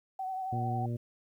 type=tone with vibrato; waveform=sine; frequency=756 Hz; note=F#5; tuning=37 cents sharp; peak=-33 dBFS; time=0.19-0.86 s; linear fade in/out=5 ms; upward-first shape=triangle; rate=11 Hz; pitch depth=38 cents each way
type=harmonic tone; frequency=118.6 Hz; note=A#2; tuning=30 cents sharp; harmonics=1 / 2 / 3 / 4 / 5; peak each=-32 / -39 / -43 / -50 / -48 dBFS; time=0.52-0.97 s; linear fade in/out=10 ms
effects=11-bit

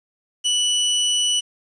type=tone; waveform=sawtooth; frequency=2960 Hz; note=F#7; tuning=in tune; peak=-14 dBFS; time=0.44-1.41 s; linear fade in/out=20 ms; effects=resampled to 22050 Hz + 8-bit

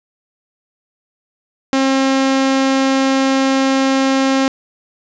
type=tone; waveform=sawtooth; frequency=268 Hz; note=C4; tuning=42 cents sharp; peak=-8 dBFS; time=1.73-4.48 s; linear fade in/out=0 ms; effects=resampled to 16000 Hz + 8-bit

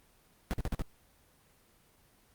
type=noise bursts; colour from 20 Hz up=brown; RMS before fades=-31 dBFS; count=5; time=0.51-0.819 s; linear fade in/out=0 ms; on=25 ms; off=46 ms; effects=pink hiss -65 dBFS RMS until 2.34 s + Opus 24 kbps

